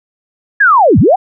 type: linear two-way sweep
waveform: sine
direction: down then up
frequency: 1721 to 76.6 to 814 Hz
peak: -4 dBFS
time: 0.6-1.16 s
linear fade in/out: 10 ms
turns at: 0.99 s
effects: none